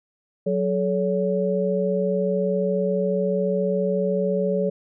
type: tone cluster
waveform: sine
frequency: 185.1 / 429.8 / 564 Hz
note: F#3 / A4 / C#5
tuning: +1 / -41 / +30 cents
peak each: -24 dBFS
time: 0.46-4.7 s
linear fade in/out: 10 ms
effects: none